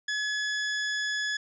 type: tone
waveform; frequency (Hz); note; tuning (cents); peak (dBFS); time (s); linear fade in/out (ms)
sawtooth; 1700; G#6; +40; -24; 0.08-1.37; 5
effects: resampled to 16000 Hz